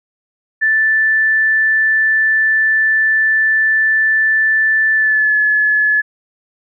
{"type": "tone with pitch glide", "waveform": "sine", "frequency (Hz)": [1760, 1711.9], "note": ["A6", "A6"], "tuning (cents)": [0, -48], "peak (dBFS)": -10, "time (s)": [0.61, 6.02], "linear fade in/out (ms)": 20, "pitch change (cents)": -48, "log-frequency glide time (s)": [4.94, 5.36], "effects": []}